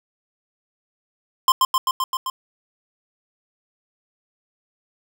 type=tone with echo; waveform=square; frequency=1046.5 Hz; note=C6; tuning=in tune; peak=-12 dBFS; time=1.48-1.52 s; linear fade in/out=2 ms; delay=130 ms; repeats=6; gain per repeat=-2 dB; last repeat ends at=2.3 s; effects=none